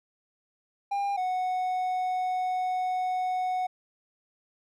triangle tone pair in turn, 802 / 737.5 Hz, G5 / F#5, +39 / -6 cents, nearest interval minor second, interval 145 cents, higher first, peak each -24 dBFS, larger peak neither, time 0.91-1.17 / 1.17-3.67 s, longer second, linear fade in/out 10 ms, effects none

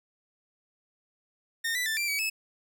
sawtooth tone with pitch steps, 1831 / 1980 / 1771 / 2358 / 2275 / 2600 Hz, A#6 / B6 / A6 / D7 / C#7 / E7, -32 / +4 / +11 / +6 / +44 / -24 cents, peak -24 dBFS, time 1.64-2.3 s, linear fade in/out 10 ms, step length 110 ms, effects none

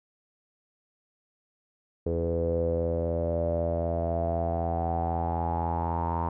sawtooth tone with low-pass filter sweep, 83.9 Hz, E2, 31 cents sharp, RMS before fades -28 dBFS, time 2.06-6.29 s, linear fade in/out 5 ms, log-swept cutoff 460 to 950 Hz, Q 9.9, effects none

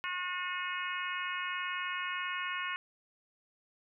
harmonic tone, 361.5 Hz, F#4, 40 cents flat, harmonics 3 / 4 / 5 / 6 / 7 / 8, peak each -39 / -40 / -41 / -42 / -42 / -43 dBFS, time 0.04-2.76 s, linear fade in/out 0 ms, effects none

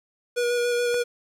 square tone with vibrato, 482.3 Hz, B4, 41 cents flat, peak -22 dBFS, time 0.36-1.04 s, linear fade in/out 20 ms, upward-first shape square, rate 7 Hz, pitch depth 11 cents each way
click, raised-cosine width 0.5 ms, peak -22 dBFS, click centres 0.943 s
effects low-pass 11000 Hz 12 dB/octave + 9-bit

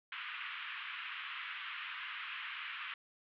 white band-pass noise, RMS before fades -44 dBFS, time 0.12-2.94 s, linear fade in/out 2 ms, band 1100 to 3100 Hz, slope 48 dB/octave, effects none

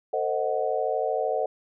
sine chord, A diminished seventh, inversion none, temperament equal with one note detuned, 450.3 / 523.3 / 622.3 / 740 Hz, A4 / C5 / Eb5 / Gb5, +40 / 0 / 0 / 0 cents, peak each -29 dBFS, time 0.13-1.46 s, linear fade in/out 5 ms, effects none

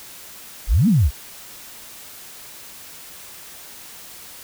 sine exponential two-way sweep, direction up then down, 35.57 to 246.9 to 54.4 Hz, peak -12 dBFS, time 0.67-1.11 s, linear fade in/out 50 ms, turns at 0.88 s, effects white hiss -40 dBFS RMS until 4.43 s

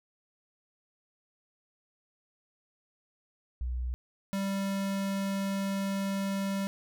sine / square tone pair in turn, 61.74 / 196.01 Hz, B1 / G3, 0 / 0 cents, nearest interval octave + minor sixth, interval 2000 cents, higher second, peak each -30 / -30 dBFS, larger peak neither, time 3.61-3.94 / 4.33-6.67 s, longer second, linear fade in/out 0 ms, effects none

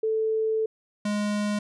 sine / square tone pair in turn, 440 / 207.7 Hz, A4 / G#3, 0 / 0 cents, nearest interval octave + minor second, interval 1300 cents, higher first, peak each -22 / -25 dBFS, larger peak first, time 0.03-0.66 / 1.05-1.59 s, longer first, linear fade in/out 5 ms, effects resampled to 22050 Hz

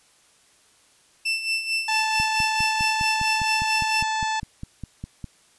30% pulse tone with tremolo, 2667 Hz, E7, 20 cents sharp, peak -18 dBFS, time 1.25-4.03 s, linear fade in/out 10 ms, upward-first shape sine, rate 4.5 Hz, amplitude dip 65%
harmonic tone, 875 Hz, A5, 10 cents flat, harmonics 1 / 2 / 3 / 4 / 5 / 6 / 7 / 8 / 9, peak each -24 / -30 / -34 / -36 / -38 / -40 / -41 / -42 / -43 dBFS, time 1.88-4.4 s, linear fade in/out 5 ms
click train, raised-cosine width 5 ms, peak -20 dBFS, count 16, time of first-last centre 2.2-5.243 s, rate 4.93 Hz
effects white hiss -58 dBFS RMS until 5.58 s + resampled to 24000 Hz

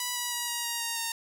5% pulse tone with pitch steps, 983 / 972.3 / 961.7 / 951.2 / 940.8 / 930.5 / 920.4 Hz, B5 / B5 / B5 / A#5 / A#5 / A#5 / A#5, -8 / -27 / -46 / +35 / +16 / -3 / -22 cents, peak -18 dBFS, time 0-1.12 s, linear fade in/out 2 ms, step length 160 ms, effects none

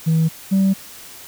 sine tone pair in turn, 161.3 / 193.08 Hz, E3 / G3, -37 / -26 cents, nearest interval minor third, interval 311 cents, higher second, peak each -11 / -10 dBFS, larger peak second, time 0.06-0.29 / 0.51-0.74 s, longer neither, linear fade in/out 20 ms, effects tanh soft clip ceiling -11 dBFS + white hiss -39 dBFS RMS until 1.27 s

